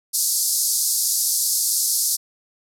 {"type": "band-pass noise", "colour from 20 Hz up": "white", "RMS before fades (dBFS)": -21, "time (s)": [0.13, 2.17], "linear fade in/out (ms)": 20, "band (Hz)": [4500, 13000], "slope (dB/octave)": 48, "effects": []}